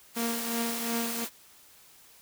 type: high-pass noise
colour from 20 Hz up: white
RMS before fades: -35 dBFS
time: 0.14-1.3 s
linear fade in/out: 50 ms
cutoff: 170 Hz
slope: 96 dB/octave
type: tone with tremolo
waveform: sawtooth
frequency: 232.4 Hz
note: A#3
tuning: 5 cents flat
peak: -24 dBFS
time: 0.16-1.25 s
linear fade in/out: 10 ms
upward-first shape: triangle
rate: 2.8 Hz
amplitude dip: 70%
effects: white hiss -56 dBFS RMS until 2.21 s